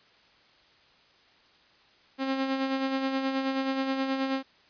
sawtooth tone with tremolo, 267.5 Hz, C4, 38 cents sharp, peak -21 dBFS, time 2.18-4.43 s, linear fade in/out 50 ms, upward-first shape sine, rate 9.4 Hz, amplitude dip 45%, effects white hiss -60 dBFS RMS until 4.69 s + resampled to 11025 Hz

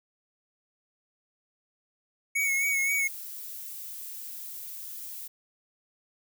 square tone with vibrato, 2213 Hz, C#7, 3 cents flat, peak -25 dBFS, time 2.35-3.08 s, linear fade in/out 10 ms, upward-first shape sine, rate 3.8 Hz, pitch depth 38 cents each way
violet noise, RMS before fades -40 dBFS, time 2.4-5.28 s, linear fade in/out 10 ms
effects none

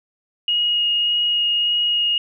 sine tone with vibrato, 2874 Hz, F7, 49 cents sharp, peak -16 dBFS, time 0.48-2.18 s, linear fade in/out 2 ms, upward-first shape sine, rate 1.7 Hz, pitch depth 8 cents each way, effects none

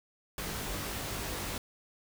pink noise with comb filter, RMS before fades -37 dBFS, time 0.38-1.58 s, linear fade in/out 2 ms, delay 20 ms, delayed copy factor +0.6, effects none

